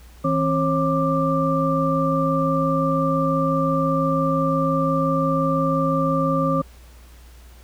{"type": "tone cluster", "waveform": "sine", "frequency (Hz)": [161.7, 267.5, 543, 1182], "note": ["E3", "C4", "C#5", "D6"], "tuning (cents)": [-33, 38, -36, 11], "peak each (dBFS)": -23, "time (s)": [0.24, 6.62], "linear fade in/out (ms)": 10, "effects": ["added 60 Hz sine -43 dBFS peak until 7.63 s", "pink hiss -52 dBFS RMS until 7.63 s"]}